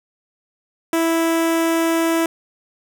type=tone with notch filter; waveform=sawtooth; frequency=329.6 Hz; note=E4; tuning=in tune; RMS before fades=-18 dBFS; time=0.93-2.26 s; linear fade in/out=2 ms; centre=4300 Hz; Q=1.9; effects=none